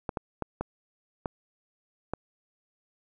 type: clicks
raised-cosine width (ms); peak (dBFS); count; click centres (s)
1; -16; 6; 0.092 / 0.172 / 0.423 / 0.61 / 1.258 / 2.136
effects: none